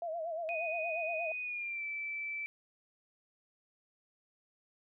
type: tone with vibrato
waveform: sine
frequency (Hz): 659.3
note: E5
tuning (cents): 0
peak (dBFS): -35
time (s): 0.02-1.32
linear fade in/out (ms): 2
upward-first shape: sine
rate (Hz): 8.5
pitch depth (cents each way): 93
type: tone with pitch glide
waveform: sine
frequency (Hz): 2489 to 2322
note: D#7 to D7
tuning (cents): 0 to -20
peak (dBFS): -36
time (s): 0.49-2.46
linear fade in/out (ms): 0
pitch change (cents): -120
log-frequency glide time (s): 1.42-1.84
effects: none